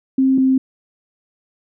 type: tone pair in turn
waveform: sine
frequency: 264.9 / 262.8 Hz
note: C4 / C4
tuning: +22 / +8 cents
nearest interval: unison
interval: 14 cents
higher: first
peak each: -11 dBFS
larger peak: neither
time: 0.18-0.38 / 0.38-0.58 s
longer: neither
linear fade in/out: 5 ms
effects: none